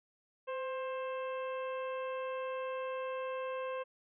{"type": "harmonic tone with a mistuned harmonic", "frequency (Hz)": 529, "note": "C5", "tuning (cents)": 19, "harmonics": [1, 2, 3, 4, 5, 6], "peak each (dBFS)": [-37, -42, -50, -56, -50, -59], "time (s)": [0.47, 3.84], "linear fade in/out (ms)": 20, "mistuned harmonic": 1, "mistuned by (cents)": -40, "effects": []}